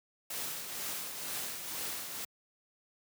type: noise with tremolo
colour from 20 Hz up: white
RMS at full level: -37 dBFS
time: 0.3-2.25 s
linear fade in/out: 5 ms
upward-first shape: triangle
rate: 2.1 Hz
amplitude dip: 50%
effects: high-pass 100 Hz 12 dB/octave